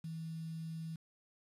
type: tone with quantisation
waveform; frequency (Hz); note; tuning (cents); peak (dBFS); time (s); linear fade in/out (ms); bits
sine; 162.1; E3; -29; -40; 0.04-0.96; 5; 10
effects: resampled to 32000 Hz